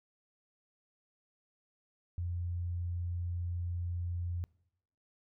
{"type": "tone", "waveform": "sine", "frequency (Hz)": 87.31, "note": "F2", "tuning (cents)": 0, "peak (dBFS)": -33, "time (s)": [2.18, 4.44], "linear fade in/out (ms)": 0, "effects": ["noise-tail reverb RT60 0.8 s tail -24 dB re dry"]}